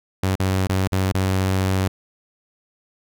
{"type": "tone with dropouts", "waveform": "sawtooth", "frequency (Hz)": 94.7, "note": "F#2", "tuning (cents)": 41, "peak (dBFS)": -14, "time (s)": [0.23, 1.88], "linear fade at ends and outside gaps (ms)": 5, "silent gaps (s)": [[0.355, 0.397], [0.671, 0.694], [0.875, 0.921], [1.122, 1.145]], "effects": []}